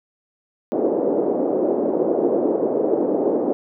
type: band-pass noise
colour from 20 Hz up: pink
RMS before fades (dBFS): -20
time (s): 0.72-3.53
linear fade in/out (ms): 0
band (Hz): 310 to 540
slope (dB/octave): 24
effects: none